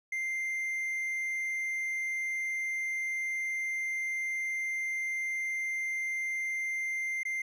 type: tone with dropouts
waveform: triangle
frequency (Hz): 2093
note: C7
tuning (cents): 0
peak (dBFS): -29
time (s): 0.12-7.42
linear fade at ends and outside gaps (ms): 5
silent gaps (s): 7.233-7.251
effects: none